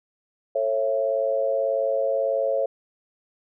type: tone cluster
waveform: sine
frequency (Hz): 445.3 / 547 / 667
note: A4 / C#5 / E5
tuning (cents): +21 / -23 / +20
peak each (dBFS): -29 / -22 / -27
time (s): 0.55-2.66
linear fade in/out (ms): 5
effects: none